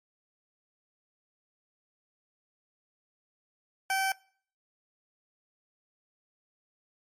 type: tone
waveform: 20% pulse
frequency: 771 Hz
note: G5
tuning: 29 cents flat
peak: -21 dBFS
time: 3.9-4.12 s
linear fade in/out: 2 ms
effects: noise-tail reverb RT60 0.5 s tail -23 dB re dry + MP3 64 kbps